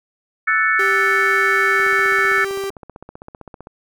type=chord; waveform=sine; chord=F# minor seventh; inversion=third; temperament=equal; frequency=1318.5 / 1480 / 1760 / 2217 Hz; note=E6 / F#6 / A6 / C#7; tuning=0 / 0 / 0 / 0 cents; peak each=-20 / -21 / -17 / -21 dBFS; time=0.47-2.45 s; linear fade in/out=10 ms
type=tone; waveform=45% pulse; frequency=392 Hz; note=G4; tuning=in tune; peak=-22 dBFS; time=0.79-2.7 s; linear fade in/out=5 ms
type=click train; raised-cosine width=1 ms; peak=-22 dBFS; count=30; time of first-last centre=1.8-3.671 s; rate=15.5 Hz
effects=none